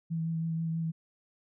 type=tone with vibrato; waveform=sine; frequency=163.5 Hz; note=E3; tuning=14 cents flat; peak=-29 dBFS; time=0.1-0.92 s; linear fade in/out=20 ms; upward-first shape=triangle; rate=6.2 Hz; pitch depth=20 cents each way; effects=none

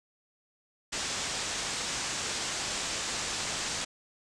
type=low-pass noise; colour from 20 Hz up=white; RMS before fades=-34 dBFS; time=0.92-3.85 s; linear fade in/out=10 ms; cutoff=8100 Hz; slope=48 dB/octave; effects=none

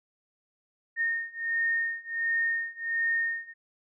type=beating tone pair; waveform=sine; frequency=1837 / 1838.4 Hz; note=A#6 / A#6; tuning=-26 / -25 cents; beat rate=1.4 Hz; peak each=-30 / -29 dBFS; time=0.96-3.54 s; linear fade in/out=50 ms; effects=none

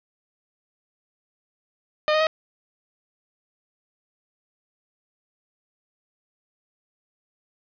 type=tone with pitch steps; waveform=sawtooth; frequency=610 / 621 / 632.2 Hz; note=D#5 / D#5 / D#5; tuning=-34 / -3 / +27 cents; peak=-14 dBFS; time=2.08-2.269 s; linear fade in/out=0 ms; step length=63 ms; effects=resampled to 11025 Hz + 7-bit

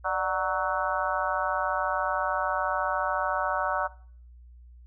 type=harmonic tone with a mistuned harmonic; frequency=186.1 Hz; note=F#3; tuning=10 cents sharp; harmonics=3 / 4 / 5 / 6 / 7 / 8; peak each=-32 / -32 / -32 / -32 / -32 / -32 dBFS; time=0.04-3.88 s; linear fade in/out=20 ms; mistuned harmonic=3; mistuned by=+96 cents; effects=noise-tail reverb RT60 0.5 s tail -19 dB re dry + added 60 Hz sine -47 dBFS peak until 4.86 s

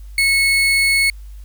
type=tone; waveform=35% pulse; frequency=2196 Hz; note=C#7; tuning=17 cents flat; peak=-11 dBFS; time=0.18-1.1 s; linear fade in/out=2 ms; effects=added 50 Hz sine -32 dBFS peak until 1.44 s + white hiss -55 dBFS RMS until 1.44 s

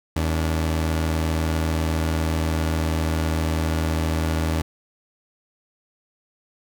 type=tone pair together; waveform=sawtooth; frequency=80.1 / 288 Hz; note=E2 / D4; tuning=-49 / -34 cents; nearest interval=octave + minor seventh; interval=2215 cents; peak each=-17 / -26 dBFS; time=0.16-4.62 s; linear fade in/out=5 ms; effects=none

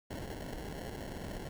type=noise with sample-and-hold; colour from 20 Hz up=pink; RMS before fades=-42 dBFS; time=0.1-1.49 s; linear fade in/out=5 ms; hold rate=1225 Hz; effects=none

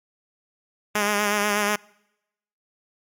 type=tone with vibrato; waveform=5% pulse; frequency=206.8 Hz; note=G#3; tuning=7 cents flat; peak=-9 dBFS; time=0.95-1.76 s; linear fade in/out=5 ms; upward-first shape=sine; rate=8.2 Hz; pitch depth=34 cents each way; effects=noise-tail reverb RT60 0.9 s tail -26 dB re dry + MP3 96 kbps

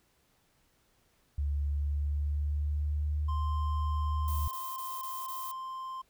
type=tone with pitch glide; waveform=sine; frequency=71.8 to 75.24 Hz; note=D2 to D2; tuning=-39 to +42 cents; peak=-28 dBFS; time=1.38-4.48 s; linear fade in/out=5 ms; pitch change=+81 cents; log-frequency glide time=1.56-3.55 s
type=tone; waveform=triangle; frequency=1046.5 Hz; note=C6; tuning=in tune; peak=-35 dBFS; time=3.28-6.02 s; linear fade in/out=10 ms
type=noise bursts; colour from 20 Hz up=violet; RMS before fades=-43 dBFS; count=5; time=4.28-5.514 s; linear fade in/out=0 ms; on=230 ms; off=21 ms
effects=pink hiss -70 dBFS RMS until 6.09 s

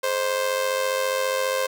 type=tone with amplitude modulation; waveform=sawtooth; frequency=523.3 Hz; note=C5; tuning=in tune; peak=-15 dBFS; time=0.03-1.67 s; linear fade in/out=10 ms; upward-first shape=sine; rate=94.8 Hz; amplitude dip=65%; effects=none

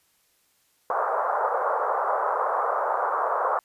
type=band-pass noise; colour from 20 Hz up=white; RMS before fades=-25 dBFS; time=0.9-3.59 s; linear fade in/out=2 ms; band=470 to 1300 Hz; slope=48 dB/octave; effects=white hiss -66 dBFS RMS until 3.64 s + resampled to 32000 Hz

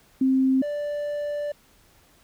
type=tone pair in turn; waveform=sine / triangle; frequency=263.5 / 586.3 Hz; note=C4 / D5; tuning=+12 / -3 cents; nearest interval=octave + major second; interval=1385 cents; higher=second; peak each=-17 / -24 dBFS; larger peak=first; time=0.21-0.62 / 0.62-1.52 s; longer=second; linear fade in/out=5 ms; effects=pink hiss -58 dBFS RMS until 2.23 s

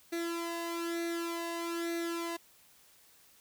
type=tone with flanger; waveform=sawtooth; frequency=337.7 Hz; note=E4; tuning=42 cents sharp; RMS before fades=-36 dBFS; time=0.12-2.37 s; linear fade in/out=10 ms; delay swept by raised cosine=0.49 to 1.08 ms; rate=1.1 Hz; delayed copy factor=+0.7; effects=white hiss -62 dBFS RMS until 3.4 s

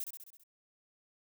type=noise with echo; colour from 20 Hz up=violet; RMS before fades=-38 dBFS; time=0-0.04 s; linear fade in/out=2 ms; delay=66 ms; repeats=6; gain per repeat=-4 dB; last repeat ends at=0.436 s; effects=none

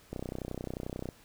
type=click train; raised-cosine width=2 ms; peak=-23 dBFS; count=31; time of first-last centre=0.13-1.088 s; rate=31.3 Hz; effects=pink hiss -59 dBFS RMS until 1.24 s

